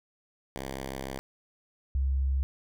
5% pulse / sine tone pair in turn, 66.7 / 67.16 Hz, C2 / C2, +34 / +46 cents, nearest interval unison, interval 12 cents, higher second, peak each -24 / -24 dBFS, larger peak neither, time 0.56-1.19 / 1.95-2.43 s, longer first, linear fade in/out 0 ms, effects none

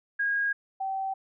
sine tone pair in turn, 1635 / 771.6 Hz, G#6 / G5, -28 / -28 cents, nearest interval octave + minor second, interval 1300 cents, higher first, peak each -24 / -28 dBFS, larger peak first, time 0.19-0.53 / 0.8-1.14 s, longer neither, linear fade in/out 10 ms, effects none

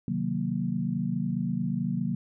sine chord, C half-diminished seventh, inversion none, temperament equal, 130.81 / 155.56 / 185 / 233.1 Hz, C3 / Eb3 / Gb3 / Bb3, 0 / 0 / 0 / 0 cents, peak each -34 / -33 / -30 / -31 dBFS, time 0.08-2.15 s, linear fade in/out 2 ms, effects none

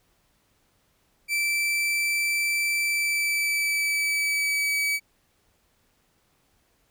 40% pulse tone with pitch glide, 2332 to 2283 Hz, D7 to D7, -13 to -50 cents, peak -22 dBFS, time 1.28-5 s, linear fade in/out 50 ms, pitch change -37 cents, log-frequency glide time 2.82-4.75 s, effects pink hiss -67 dBFS RMS until 6.9 s

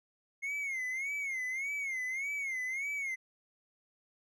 triangle tone with vibrato, 2147 Hz, C7, 44 cents sharp, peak -32 dBFS, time 0.42-3.16 s, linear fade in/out 20 ms, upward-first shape sine, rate 1.7 Hz, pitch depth 120 cents each way, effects none

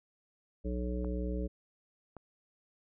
harmonic tone, 61.2 Hz, B1, 15 cents flat, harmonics 1 / 3 / 5 / 7 / 9, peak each -34 / -39 / -41 / -42 / -44 dBFS, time 0.64-1.48 s, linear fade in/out 20 ms
clicks, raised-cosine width 1 ms, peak -32 dBFS, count 2, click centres 1.046 / 2.167 s
effects none

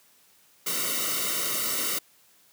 white noise with comb filter, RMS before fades -28 dBFS, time 0.66-1.99 s, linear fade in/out 10 ms, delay 1.2 ms, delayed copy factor -0.9, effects white hiss -60 dBFS RMS until 2.52 s + high-pass 80 Hz 12 dB/octave

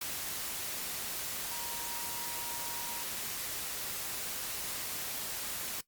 sine tone in noise, 946 Hz, A#5, 25 cents sharp, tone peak -44 dBFS, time 1.51-3.03 s, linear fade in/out 5 ms, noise white, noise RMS -38 dBFS, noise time 0.01-5.81 s, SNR -9 dB, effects noise-tail reverb RT60 0.1 s tail -18 dB re dry + Opus 48 kbps

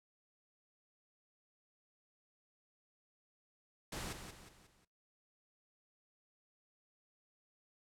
pink noise with echo, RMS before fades -43 dBFS, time 3.92-4.13 s, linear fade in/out 5 ms, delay 180 ms, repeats 4, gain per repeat -7 dB, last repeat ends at 4.85 s, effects noise-tail reverb RT60 0.3 s tail -23 dB re dry + low-pass 11000 Hz 12 dB/octave

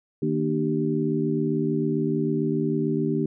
harmonic tone with a mistuned harmonic, 77.78 Hz, D#2, in tune, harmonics 2 / 3 / 4 / 5, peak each -27 / -27 / -27 / -27 dBFS, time 0.22-3.26 s, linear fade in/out 5 ms, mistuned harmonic 4, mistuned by -62 cents, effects none

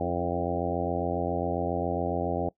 harmonic tone with a mistuned harmonic, 87.31 Hz, F2, in tune, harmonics 1 / 2 / 3 / 4 / 5 / 6 / 7 / 8 / 9, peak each -35 / -35 / -35 / -35 / -35 / -35 / -35 / -35 / -35 dBFS, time 0-2.49 s, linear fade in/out 5 ms, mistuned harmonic 4, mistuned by -32 cents, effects noise-tail reverb RT60 0.1 s tail -21 dB re dry

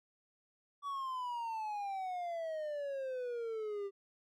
triangle exponential sweep, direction down, 1148 to 392 Hz, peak -35 dBFS, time 0.82-3.91 s, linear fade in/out 50 ms, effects none

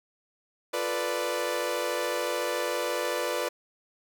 sawtooth chord, B half-diminished seventh, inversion second, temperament equal, 349.2 / 440 / 493.9 / 587.3 Hz, F4 / A4 / B4 / D5, 0 / 0 / 0 / 0 cents, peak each -32 / -33 / -27 / -28 dBFS, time 0.73-3.49 s, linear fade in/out 10 ms, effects none

